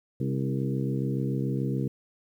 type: harmonic tone with a mistuned harmonic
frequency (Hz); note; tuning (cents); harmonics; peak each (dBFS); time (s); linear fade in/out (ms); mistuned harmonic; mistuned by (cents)
67; C2; +42; 2 / 3 / 4 / 5 / 6 / 7; -28 / -32 / -34 / -36 / -38 / -39; 0.2-1.88; 5; 5; -26
effects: 10-bit